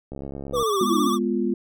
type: click train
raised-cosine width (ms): 2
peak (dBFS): -21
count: 36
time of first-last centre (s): 0.12-0.627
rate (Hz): 69.1
type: tone with vibrato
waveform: square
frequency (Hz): 1162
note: D6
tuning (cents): -19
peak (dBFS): -24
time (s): 0.53-1.19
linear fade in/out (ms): 50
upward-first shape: sine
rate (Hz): 15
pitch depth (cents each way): 72
type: exponential sweep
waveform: sine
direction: down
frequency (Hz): 510 to 277.2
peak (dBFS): -22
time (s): 0.53-1.08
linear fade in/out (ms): 5
type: chord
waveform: sine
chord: F diminished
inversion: first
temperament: equal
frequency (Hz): 207.7 / 246.9 / 349.2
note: Ab3 / Cb4 / F4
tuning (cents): 0 / 0 / 0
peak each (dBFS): -25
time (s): 0.81-1.54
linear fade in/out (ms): 2
effects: none